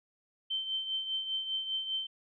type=tone with tremolo; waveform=sine; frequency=3103 Hz; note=G7; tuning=18 cents flat; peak=-29 dBFS; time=0.5-2.07 s; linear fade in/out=10 ms; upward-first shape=triangle; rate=5 Hz; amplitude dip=65%; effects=none